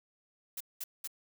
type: noise bursts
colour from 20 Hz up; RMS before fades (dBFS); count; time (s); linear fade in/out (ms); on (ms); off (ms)
blue; -39; 3; 0.57-1.075; 5; 35; 200
effects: none